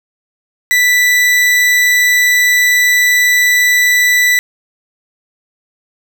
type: tone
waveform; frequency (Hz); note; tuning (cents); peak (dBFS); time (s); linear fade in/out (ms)
40% pulse; 1975.5; B6; 0; -7; 0.71-4.39; 0
effects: none